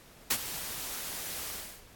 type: noise with ADSR envelope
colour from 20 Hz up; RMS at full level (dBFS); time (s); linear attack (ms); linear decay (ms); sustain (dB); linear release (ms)
white; -24; 0.3-1.83; 10; 60; -14; 340
effects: pink hiss -55 dBFS RMS until 1.95 s + AAC 64 kbps